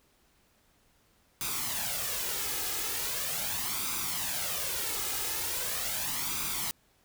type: noise with flanger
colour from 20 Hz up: white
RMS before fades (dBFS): -33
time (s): 1.41-6.71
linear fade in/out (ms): 0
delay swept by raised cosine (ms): 0.82 to 2.42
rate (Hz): 0.4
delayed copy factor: +0.6
effects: pink hiss -67 dBFS RMS until 7.04 s